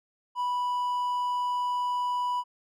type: tone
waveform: triangle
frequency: 985 Hz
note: B5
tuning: 5 cents flat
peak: -24 dBFS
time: 0.35-2.44 s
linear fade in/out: 50 ms
effects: none

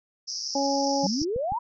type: band-pass noise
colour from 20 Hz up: white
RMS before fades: -33 dBFS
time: 0.27-1.25 s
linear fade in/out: 20 ms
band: 5000 to 5700 Hz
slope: 96 dB/octave
type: harmonic tone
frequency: 277.2 Hz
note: C#4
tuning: in tune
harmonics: 1 / 2 / 3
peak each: -27 / -27 / -27 dBFS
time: 0.55-1.07 s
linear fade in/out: 5 ms
type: exponential sweep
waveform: sine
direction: up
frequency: 169.2 to 1001 Hz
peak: -25 dBFS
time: 1.03-1.59 s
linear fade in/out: 10 ms
type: clicks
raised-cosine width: 5 ms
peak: -24 dBFS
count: 3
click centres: 1.217 / 1.362 / 1.521 s
effects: none

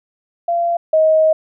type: tone pair in turn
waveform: sine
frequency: 686 / 630.6 Hz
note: F5 / D#5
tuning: -31 / +23 cents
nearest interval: minor second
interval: 146 cents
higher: first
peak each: -14 / -9 dBFS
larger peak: second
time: 0.48-0.77 / 0.93-1.33 s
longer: second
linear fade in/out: 5 ms
effects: none

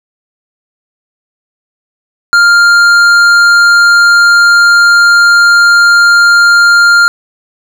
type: tone with hard clipping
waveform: sine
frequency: 1400 Hz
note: F6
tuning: 4 cents sharp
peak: -4 dBFS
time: 2.33-7.08 s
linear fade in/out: 0 ms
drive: 9 dB
effects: none

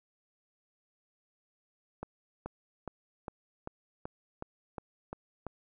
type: accelerating click train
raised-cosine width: 1 ms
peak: -24 dBFS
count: 10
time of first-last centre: 2.03-5.467 s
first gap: 430 ms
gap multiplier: 0.97
effects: none

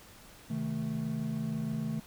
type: chord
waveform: triangle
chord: A diminished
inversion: first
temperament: just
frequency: 132 / 158.4 / 220 Hz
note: C3 / Eb3 / A3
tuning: +16 / +31 / 0 cents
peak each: -37 / -34 / -32 dBFS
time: 0.5-2 s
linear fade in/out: 5 ms
effects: pink hiss -54 dBFS RMS until 2.06 s

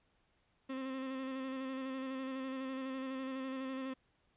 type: tone with vibrato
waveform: 35% pulse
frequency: 263.8 Hz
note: C4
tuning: 14 cents sharp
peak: -37 dBFS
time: 0.69-3.94 s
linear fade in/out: 10 ms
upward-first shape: square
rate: 12 Hz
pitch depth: 20 cents each way
effects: pink hiss -75 dBFS RMS until 4.36 s + resampled to 8000 Hz

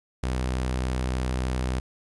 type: tone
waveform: sawtooth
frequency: 63.4 Hz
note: B1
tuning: 46 cents sharp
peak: -21 dBFS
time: 0.23-1.8 s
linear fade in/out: 5 ms
effects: resampled to 24000 Hz + 10-bit

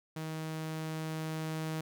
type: tone with level ramp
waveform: sawtooth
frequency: 158.3 Hz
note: D#3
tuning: 30 cents sharp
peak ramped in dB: -33 to -30 dBFS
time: 0.16-1.81 s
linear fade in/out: 5 ms
effects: none

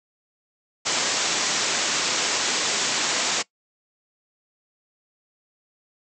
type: low-pass noise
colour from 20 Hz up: white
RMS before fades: -24 dBFS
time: 0.85-3.43 s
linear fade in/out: 20 ms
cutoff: 7700 Hz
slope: 96 dB/octave
effects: noise-tail reverb RT60 0.1 s tail -21 dB re dry + high-pass 200 Hz 12 dB/octave

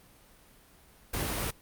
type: noise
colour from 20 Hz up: pink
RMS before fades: -32 dBFS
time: 1.13-1.51 s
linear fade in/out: 10 ms
effects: pink hiss -58 dBFS RMS until 1.61 s + Opus 32 kbps

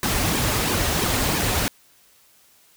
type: noise with flanger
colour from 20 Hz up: pink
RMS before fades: -22 dBFS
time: 0.03-1.68 s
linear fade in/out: 0 ms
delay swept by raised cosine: 1.4 to 6.2 ms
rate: 3 Hz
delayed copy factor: -0.65
effects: white hiss -56 dBFS RMS until 2.76 s

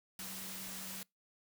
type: tone in noise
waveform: sine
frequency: 190 Hz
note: F#3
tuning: 46 cents sharp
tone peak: -52 dBFS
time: 0.19-1.03 s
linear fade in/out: 2 ms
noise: white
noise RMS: -45 dBFS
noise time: 0.19-1.03 s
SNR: -10 dB
effects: noise-tail reverb RT60 0.2 s tail -26 dB re dry

